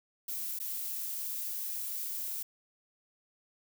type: noise with dropouts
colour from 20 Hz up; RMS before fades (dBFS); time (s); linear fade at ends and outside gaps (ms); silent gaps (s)
violet; -37; 0.28-2.43; 5; 0.589-0.599
effects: none